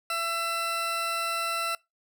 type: tone pair together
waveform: 20% pulse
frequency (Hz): 670 / 1340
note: E5 / E6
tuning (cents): +28 / +28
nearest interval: octave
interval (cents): 1200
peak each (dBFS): -29 / -25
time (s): 0.1-1.75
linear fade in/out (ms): 2
effects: noise-tail reverb RT60 0.2 s tail -23 dB re dry